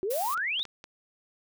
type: exponential sweep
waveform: sine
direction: up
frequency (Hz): 360 to 3877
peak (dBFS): -27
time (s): 0.03-0.63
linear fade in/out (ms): 0
type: noise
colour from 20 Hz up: blue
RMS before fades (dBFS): -36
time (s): 0.1-0.35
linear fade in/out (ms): 10
type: clicks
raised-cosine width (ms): 0.2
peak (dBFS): -27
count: 4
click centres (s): 0.376 / 0.595 / 0.653 / 0.841
effects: none